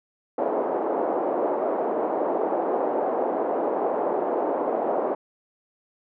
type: band-pass noise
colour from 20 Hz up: white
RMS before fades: -25 dBFS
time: 0.38-5.15 s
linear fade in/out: 5 ms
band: 310 to 760 Hz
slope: 24 dB/octave
effects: none